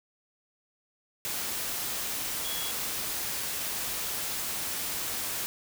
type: tone in noise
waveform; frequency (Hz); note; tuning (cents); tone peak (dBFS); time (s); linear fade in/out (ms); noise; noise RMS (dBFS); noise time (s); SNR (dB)
sine; 3345; G#7; +12; -37; 2.45-2.71; 0; white; -33; 1.25-5.46; -7
effects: none